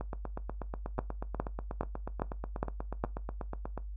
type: two click trains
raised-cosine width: 1 ms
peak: -23 / -16 dBFS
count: 32 / 6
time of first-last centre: 0.01-3.777 / 0.99-3.039 s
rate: 8.23 / 2.44 Hz
effects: noise-tail reverb RT60 0.2 s tail -18 dB re dry + added 50 Hz sine -38 dBFS peak until 3.96 s